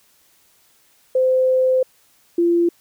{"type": "tone pair in turn", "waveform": "sine", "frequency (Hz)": [516, 342.8], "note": ["C5", "F4"], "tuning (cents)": [-24, -32], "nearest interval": "perfect fifth", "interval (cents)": 708, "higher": "first", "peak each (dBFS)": -13, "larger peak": "neither", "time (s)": [[1.15, 1.83], [2.38, 2.69]], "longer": "first", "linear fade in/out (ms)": 5, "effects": ["white hiss -57 dBFS RMS until 2.8 s"]}